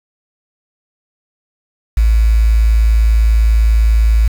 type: tone with quantisation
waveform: sine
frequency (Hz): 55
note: A1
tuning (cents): 0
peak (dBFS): -7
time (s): 1.97-4.28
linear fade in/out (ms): 5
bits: 5
effects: none